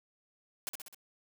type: noise with echo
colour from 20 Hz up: white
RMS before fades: -37 dBFS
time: 0.67-0.69 s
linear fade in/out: 0 ms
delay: 64 ms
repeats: 4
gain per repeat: -4 dB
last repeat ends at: 0.946 s
effects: none